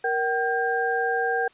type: tone cluster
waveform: sine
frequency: 469.1 / 765 / 1603 Hz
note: A#4 / G5 / G6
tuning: +11 / -42 / +38 cents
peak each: -26 dBFS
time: 0.04-1.48 s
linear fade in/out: 5 ms
effects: white hiss -57 dBFS RMS until 1.53 s + resampled to 8000 Hz